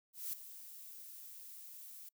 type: noise with ADSR envelope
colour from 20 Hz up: violet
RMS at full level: -39 dBFS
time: 0.13-2.09 s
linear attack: 200 ms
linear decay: 8 ms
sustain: -13 dB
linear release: 6 ms
effects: noise-tail reverb RT60 0.1 s tail -25 dB re dry